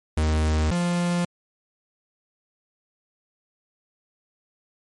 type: tone pair in turn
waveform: 45% pulse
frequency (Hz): 77.78 / 174.61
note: D#2 / F3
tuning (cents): 0 / 0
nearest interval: octave + major second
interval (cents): 1400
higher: second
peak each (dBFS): -19 / -21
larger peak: first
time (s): 0.17-0.71 / 0.71-1.25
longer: neither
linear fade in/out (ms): 5
effects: MP3 48 kbps